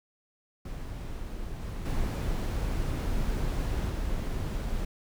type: noise with level steps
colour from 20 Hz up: brown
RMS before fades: -37 / -35 / -29 / -31 dBFS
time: 0.65-4.85 s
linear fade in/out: 5 ms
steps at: 1.61 / 1.85 / 3.89 s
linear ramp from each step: 10 ms
effects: none